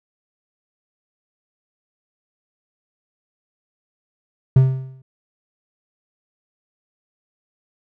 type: tone with exponential decay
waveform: triangle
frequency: 131.4 Hz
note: C3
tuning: 8 cents sharp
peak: -4 dBFS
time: 4.56-5.02 s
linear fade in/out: 5 ms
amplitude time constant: 100 ms
effects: none